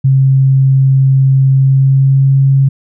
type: tone with pitch glide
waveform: sine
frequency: 134.2 to 136.07 Hz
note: C3 to C#3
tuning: +44 to -32 cents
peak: -5 dBFS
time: 0.04-2.69 s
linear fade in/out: 10 ms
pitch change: +24 cents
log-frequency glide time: 1.51-2.38 s
effects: none